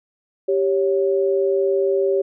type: tone pair together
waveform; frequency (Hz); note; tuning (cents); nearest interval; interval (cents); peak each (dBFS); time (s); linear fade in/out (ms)
sine; 392 / 554.4; G4 / C#5; 0 / 0; tritone; 600; -17 / -21; 0.48-2.22; 10
effects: none